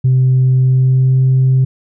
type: tone with pitch glide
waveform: sine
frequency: 129.3 to 130.88 Hz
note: C3 to C3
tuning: -20 to +1 cents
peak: -6 dBFS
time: 0.04-1.65 s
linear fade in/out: 10 ms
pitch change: +21 cents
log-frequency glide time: 0.58-1.22 s
effects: tanh soft clip ceiling -5 dBFS